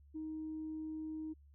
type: tone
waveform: sine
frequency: 313 Hz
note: D#4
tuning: 10 cents sharp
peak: -39 dBFS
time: 0.14-1.34 s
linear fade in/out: 20 ms
effects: tanh soft clip ceiling -35 dBFS + added 71 Hz sine -59 dBFS peak until 1.54 s